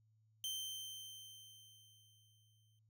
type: tone with exponential decay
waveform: sawtooth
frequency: 3112 Hz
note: G7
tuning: 13 cents flat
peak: -36 dBFS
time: 0.44-2.79 s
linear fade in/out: 1 ms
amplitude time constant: 510 ms
effects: added 109 Hz sine -70 dBFS peak until 2.89 s